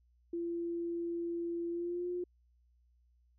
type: tone with pitch glide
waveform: sine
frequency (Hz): 340.8 to 355.5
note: F4 to F4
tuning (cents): -42 to +31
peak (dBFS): -34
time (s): 0.33-2.24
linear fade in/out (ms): 5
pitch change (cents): +73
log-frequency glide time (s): 1.7-2.08
effects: added 60 Hz sine -66 dBFS peak until 3.38 s